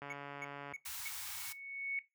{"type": "click train", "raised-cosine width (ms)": 0.5, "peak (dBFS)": -31, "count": 101, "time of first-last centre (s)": [0.02, 0.724], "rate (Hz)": 142}
{"type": "tone bursts", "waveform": "triangle", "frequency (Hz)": 2217, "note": "C#7", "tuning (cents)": 0, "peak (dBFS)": -39, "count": 4, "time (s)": [0.1, 1.082], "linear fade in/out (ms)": 2, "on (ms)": 28, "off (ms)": 290}
{"type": "tone with exponential growth", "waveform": "sine", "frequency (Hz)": 2216, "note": "C#7", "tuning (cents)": -1, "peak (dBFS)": -33, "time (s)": [0.84, 1.99], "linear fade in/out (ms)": 1, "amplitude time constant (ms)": 250}
{"type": "band-stop noise", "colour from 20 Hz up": "white", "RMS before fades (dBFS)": -44, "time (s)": [0.85, 1.53], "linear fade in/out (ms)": 10, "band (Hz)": [120, 780], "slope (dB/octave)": 96}
{"effects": ["noise-tail reverb RT60 0.2 s tail -17 dB re dry", "high-pass 60 Hz 12 dB/octave"]}